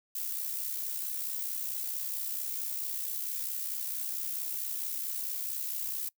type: noise with amplitude modulation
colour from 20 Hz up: violet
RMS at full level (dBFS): -33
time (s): 0.15-6.09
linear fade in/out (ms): 5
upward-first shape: sine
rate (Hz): 64.5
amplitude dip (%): 50
effects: noise-tail reverb RT60 0.1 s tail -22 dB re dry